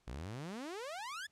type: exponential sweep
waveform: sawtooth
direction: up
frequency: 54.1 to 1784 Hz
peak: -38 dBFS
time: 0.07-1.27 s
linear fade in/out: 10 ms
effects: pink hiss -75 dBFS RMS until 1.31 s + low-pass 9000 Hz 12 dB/octave